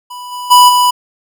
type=tone with level steps; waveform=square; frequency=987.8 Hz; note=B5; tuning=in tune; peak=-26 / -22 / -3 / -8 dBFS; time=0.1-0.91 s; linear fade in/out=10 ms; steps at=0.31 / 0.5 / 0.68 s; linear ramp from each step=20 ms; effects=none